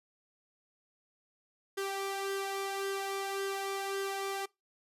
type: tone with flanger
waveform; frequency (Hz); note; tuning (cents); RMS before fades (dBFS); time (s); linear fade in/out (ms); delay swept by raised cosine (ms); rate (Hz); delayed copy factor
sawtooth; 392; G4; 0; -36; 1.77-4.46; 10; 0.6 to 1.7; 1.8; +0.55
effects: noise-tail reverb RT60 0.2 s tail -23 dB re dry + resampled to 32000 Hz